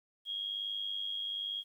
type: tone with amplitude modulation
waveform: sine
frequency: 3279 Hz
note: G#7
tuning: 23 cents flat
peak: -32 dBFS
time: 0.25-1.64 s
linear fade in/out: 50 ms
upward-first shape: sine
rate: 101 Hz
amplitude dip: 60%
effects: 11-bit